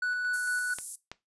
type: tone with tremolo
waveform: triangle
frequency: 1480 Hz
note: F#6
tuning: in tune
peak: -25 dBFS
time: 0.02-0.74 s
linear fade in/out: 5 ms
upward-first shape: square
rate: 4.4 Hz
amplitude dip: 25%
type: high-pass noise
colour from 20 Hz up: white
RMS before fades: -35 dBFS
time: 0.33-0.96 s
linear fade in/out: 10 ms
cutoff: 8100 Hz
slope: 24 dB/octave
type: clicks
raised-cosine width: 0.2 ms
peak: -21 dBFS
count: 2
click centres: 0.786 / 1.116 s
effects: noise-tail reverb RT60 0.2 s tail -18 dB re dry + resampled to 24000 Hz